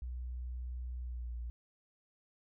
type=tone with pitch glide; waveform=sine; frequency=61.7 to 59.19 Hz; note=B1 to A#1; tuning=-1 to +27 cents; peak=-38 dBFS; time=0.02-1.5 s; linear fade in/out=0 ms; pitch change=-72 cents; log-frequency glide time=1.01-1.36 s; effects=none